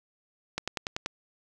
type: click train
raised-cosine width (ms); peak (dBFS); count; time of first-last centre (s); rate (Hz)
0.2; -13; 6; 0.58-1.061; 10.4
effects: none